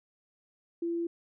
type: tone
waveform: sine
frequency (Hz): 338.8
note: E4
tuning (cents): +48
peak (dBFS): -29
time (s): 0.82-1.07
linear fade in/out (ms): 5
effects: none